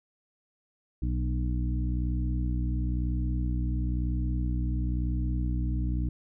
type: harmonic tone with a mistuned harmonic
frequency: 61 Hz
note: B1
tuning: 21 cents flat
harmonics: 1 / 2 / 3 / 4 / 5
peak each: -27 / -33 / -38 / -40 / -38 dBFS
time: 1.02-6.09 s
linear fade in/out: 5 ms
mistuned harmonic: 3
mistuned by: +19 cents
effects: none